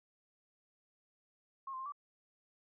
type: tone with pitch steps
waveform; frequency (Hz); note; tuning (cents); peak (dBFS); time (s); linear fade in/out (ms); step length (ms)
sine; 1079 / 1042 / 1060 / 1156; C#6 / C6 / C6 / D6; -47 / -7 / +22 / -28; -40; 1.67-1.922; 5; 63
effects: none